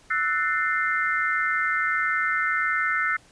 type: chord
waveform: sine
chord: F# half-diminished seventh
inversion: third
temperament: equal with one note detuned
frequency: 1318.5 / 1480 / 1789.7 / 2093 Hz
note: E6 / F#6 / A6 / C7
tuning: 0 / 0 / +29 / 0 cents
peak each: -27 dBFS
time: 0.1-3.17 s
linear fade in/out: 10 ms
effects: pink hiss -55 dBFS RMS until 3.31 s + resampled to 22050 Hz